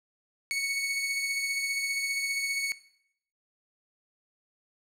sawtooth beating tone pair, 2217 / 2232 Hz, C#7 / C#7, 0 / +11 cents, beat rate 15 Hz, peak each -25 / -34 dBFS, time 0.51-2.72 s, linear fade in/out 0 ms, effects noise-tail reverb RT60 0.7 s tail -18 dB re dry + low-pass 12000 Hz 12 dB/octave

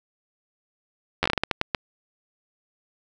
slowing click train, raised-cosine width 0.3 ms, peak -5 dBFS, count 11, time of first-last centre 1.23-1.748 s, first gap 11 ms, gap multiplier 1.32, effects none

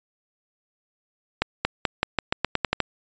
accelerating click train, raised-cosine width 0.3 ms, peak -4 dBFS, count 11, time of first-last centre 1.42-2.803 s, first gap 230 ms, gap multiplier 0.88, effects resampled to 16000 Hz

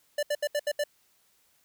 square tone bursts, 587.3 Hz, D5, in tune, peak -26 dBFS, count 6, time 0.18-0.839 s, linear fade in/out 5 ms, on 49 ms, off 73 ms, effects white hiss -67 dBFS RMS until 1.64 s

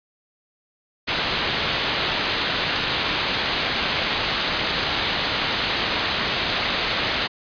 white low-pass noise, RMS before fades -24 dBFS, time 1.07-7.28 s, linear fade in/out 20 ms, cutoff 4400 Hz, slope 48 dB/octave, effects resampled to 11025 Hz

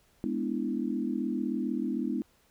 sine chord, E dominant seventh, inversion first, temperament equal, 207.7 / 246.9 / 293.7 / 329.6 Hz, G#3 / B3 / D4 / E4, 0 / 0 / 0 / 0 cents, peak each -34 / -32 / -35 / -35 dBFS, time 0.24-2.22 s, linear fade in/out 0 ms, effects pink hiss -66 dBFS RMS until 2.5 s

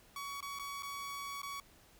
sawtooth tone with dropouts, 1126 Hz, C#6, 27 cents sharp, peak -37 dBFS, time 0.16-1.6 s, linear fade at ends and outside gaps 2 ms, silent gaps 0.406-0.426 / 0.589-0.595 / 0.824-0.831 / 1.418-1.431 s, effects pink hiss -63 dBFS RMS until 1.99 s

